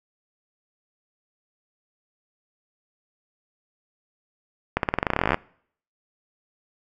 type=accelerating click train; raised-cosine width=0.5 ms; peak=-5 dBFS; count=20; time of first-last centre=4.77-5.344 s; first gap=62 ms; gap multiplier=0.91; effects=noise-tail reverb RT60 0.6 s tail -24 dB re dry